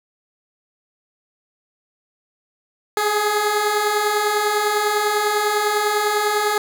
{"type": "beating tone pair", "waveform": "15% pulse", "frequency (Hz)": [411.1, 421.1], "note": ["G#4", "G#4"], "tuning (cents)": [-18, 24], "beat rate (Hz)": 10, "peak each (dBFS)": [-18, -12], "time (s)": [2.97, 6.58], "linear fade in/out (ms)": 2, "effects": []}